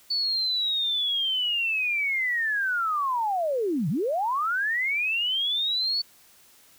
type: linear two-way sweep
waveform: sine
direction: down then up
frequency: 4490 to 134.1 to 4490 Hz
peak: -23 dBFS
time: 0.1-6.02 s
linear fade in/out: 10 ms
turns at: 3.89 s
effects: white hiss -56 dBFS RMS until 6.78 s